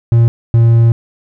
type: tone pair in turn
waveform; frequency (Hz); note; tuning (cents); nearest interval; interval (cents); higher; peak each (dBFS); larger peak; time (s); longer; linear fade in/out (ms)
triangle; 116.54 / 115.8; A#2 / A#2; 0 / -11; unison; 11; first; -3; neither; 0.12-0.28 / 0.54-0.92; second; 0
effects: none